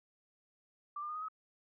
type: tone with pitch steps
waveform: sine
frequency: 1174.7 / 1199.4 / 1224.6 / 1250.3 / 1276.6 Hz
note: D6 / D6 / D#6 / D#6 / D#6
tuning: 0 / +36 / -28 / +8 / +44 cents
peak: -38 dBFS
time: 0.96-1.285 s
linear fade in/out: 5 ms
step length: 65 ms
effects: none